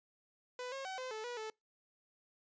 sawtooth tone with pitch steps, 498.6 / 541 / 759 / 513 / 435.8 / 485.6 / 436.8 Hz, B4 / C#5 / F#5 / C5 / A4 / B4 / A4, +16 / -42 / +44 / -34 / -17 / -29 / -13 cents, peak -37 dBFS, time 0.59-1.5 s, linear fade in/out 2 ms, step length 130 ms, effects noise-tail reverb RT60 0.2 s tail -26 dB re dry + resampled to 16000 Hz

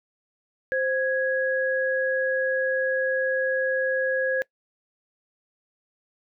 sine tone pair together, 523.3 / 1661.4 Hz, C5 / G#6, 0 / 0 cents, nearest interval octave + minor sixth, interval 2000 cents, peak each -24 / -25 dBFS, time 0.72-4.42 s, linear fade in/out 0 ms, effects noise-tail reverb RT60 0.1 s tail -22 dB re dry

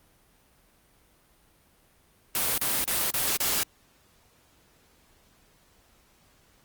white noise bursts, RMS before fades -26 dBFS, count 5, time 2.35-3.632 s, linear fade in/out 2 ms, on 230 ms, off 33 ms, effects pink hiss -62 dBFS RMS until 6.64 s + Opus 32 kbps

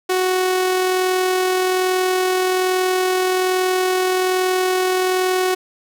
sawtooth tone with amplitude modulation, 370 Hz, F#4, in tune, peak -11 dBFS, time 0.09-5.55 s, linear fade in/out 10 ms, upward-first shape sine, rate 41.2 Hz, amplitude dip 25%, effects none

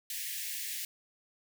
white high-pass noise, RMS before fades -38 dBFS, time 0.1-0.85 s, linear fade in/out 2 ms, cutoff 1700 Hz, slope 96 dB/octave, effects none

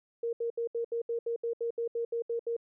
sine tone bursts, 466.2 Hz, A#4, in tune, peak -29 dBFS, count 14, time 0.23-2.566 s, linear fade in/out 5 ms, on 100 ms, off 72 ms, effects none

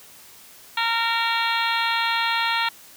harmonic tone with a mistuned harmonic, 460.2 Hz, A#4, 22 cents flat, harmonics 2 / 3 / 4 / 5 / 6 / 7 / 8 / 9, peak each -25 / -27 / -28 / -29 / -30 / -30 / -31 / -32 dBFS, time 0.77-2.69 s, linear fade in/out 5 ms, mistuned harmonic 7, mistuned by +41 cents, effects white hiss -47 dBFS RMS until 2.96 s + high-pass 60 Hz 12 dB/octave

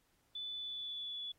sine tone with pitch glide, 3487 to 3427 Hz, A7 to A7, -16 to -46 cents, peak -40 dBFS, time 0.35-1.32 s, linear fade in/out 5 ms, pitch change -30 cents, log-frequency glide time 0.55-1.2 s, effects pink hiss -75 dBFS RMS until 1.38 s + AAC 48 kbps

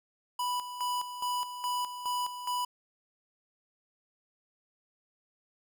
square tone with tremolo, 987 Hz, B5, 1 cent flat, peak -30 dBFS, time 0.39-2.65 s, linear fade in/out 5 ms, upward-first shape square, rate 2.4 Hz, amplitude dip 65%, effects none

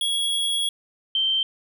square / sine tone pair in turn, 3331 / 3127 Hz, G#7 / G7, +4 / -5 cents, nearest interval minor second, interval 109 cents, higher first, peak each -22 / -19 dBFS, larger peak second, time 0.01-0.69 / 1.15-1.43 s, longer first, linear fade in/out 2 ms, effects none

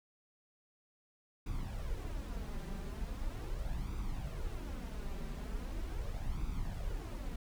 brown noise with flanger, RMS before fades -39 dBFS, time 1.46-7.36 s, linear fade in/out 5 ms, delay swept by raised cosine 0.82 to 5.12 ms, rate 0.4 Hz, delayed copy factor +0.6, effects none

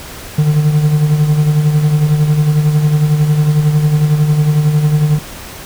triangle tone with tremolo, 150.7 Hz, D3, 45 cents sharp, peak -4 dBFS, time 0.38-5.19 s, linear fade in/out 5 ms, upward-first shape sine, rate 11 Hz, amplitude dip 55%, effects pink hiss -30 dBFS RMS until 5.65 s

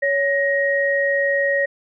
sine tone pair together, 559.2 / 1881 Hz, C#5 / A#6, +15 / +15 cents, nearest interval octave + major sixth, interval 2100 cents, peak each -19 dBFS, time 0.02-1.66 s, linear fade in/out 10 ms, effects none

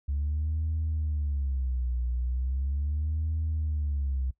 sine tone with vibrato, 69.4 Hz, C#2, 3 cents sharp, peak -25 dBFS, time 0.08-4.31 s, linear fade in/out 10 ms, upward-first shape sine, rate 0.38 Hz, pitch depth 230 cents each way, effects noise-tail reverb RT60 0.1 s tail -20 dB re dry + tanh soft clip ceiling -23 dBFS

